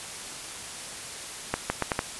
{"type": "accelerating click train", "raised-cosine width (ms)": 0.5, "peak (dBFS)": -9, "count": 5, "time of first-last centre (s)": [1.54, 1.991], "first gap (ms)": 160, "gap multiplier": 0.77, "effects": ["white hiss -38 dBFS RMS until 2.19 s", "resampled to 24000 Hz"]}